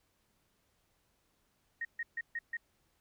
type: tone bursts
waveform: sine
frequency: 1864.7 Hz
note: A#6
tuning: in tune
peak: -34 dBFS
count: 5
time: 1.81-2.57 s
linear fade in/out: 5 ms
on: 40 ms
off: 140 ms
effects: pink hiss -75 dBFS RMS until 3 s